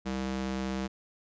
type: tone with high-pass filter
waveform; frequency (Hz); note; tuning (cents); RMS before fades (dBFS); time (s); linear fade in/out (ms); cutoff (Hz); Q
square; 65.41; C2; 0; -33; 0.05-0.88; 20; 160; 1.3
effects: resampled to 16000 Hz